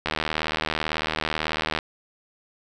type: click train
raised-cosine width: 0.3 ms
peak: -8 dBFS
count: 136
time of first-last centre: 0.06-1.789 s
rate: 78.1 Hz
effects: none